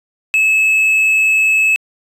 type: tone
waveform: triangle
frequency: 2595 Hz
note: E7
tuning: 28 cents flat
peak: -8 dBFS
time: 0.34-1.76 s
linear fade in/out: 0 ms
effects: resampled to 32000 Hz